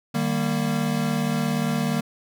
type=chord; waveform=square; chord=Eb major; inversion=none; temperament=equal with one note detuned; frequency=152.8 / 196 / 233.1 Hz; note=Eb3 / G3 / Bb3; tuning=-31 / 0 / 0 cents; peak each=-27 / -28 / -26 dBFS; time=0.14-2.01 s; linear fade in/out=10 ms; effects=none